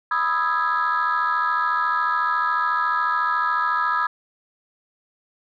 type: chord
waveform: sine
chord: E major seventh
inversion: second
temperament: equal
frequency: 987.8 / 1244.5 / 1318.5 / 1661.2 Hz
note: B5 / D#6 / E6 / G#6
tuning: 0 / 0 / 0 / 0 cents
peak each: -24 / -22 / -24 / -24 dBFS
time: 0.11-4.07 s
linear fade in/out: 5 ms
effects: tanh soft clip ceiling -13 dBFS